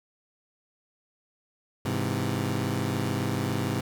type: chord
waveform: 20% pulse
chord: Ab augmented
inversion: none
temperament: equal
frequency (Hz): 103.83 / 130.81 / 164.81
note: Ab2 / C3 / E3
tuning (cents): 0 / 0 / 0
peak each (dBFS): -25 / -25 / -29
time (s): 1.85-3.81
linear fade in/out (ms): 5
effects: none